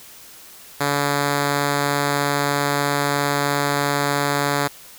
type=tone; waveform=5% pulse; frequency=143.1 Hz; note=D3; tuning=45 cents flat; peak=-7 dBFS; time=0.8-4.68 s; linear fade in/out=10 ms; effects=white hiss -43 dBFS RMS until 4.98 s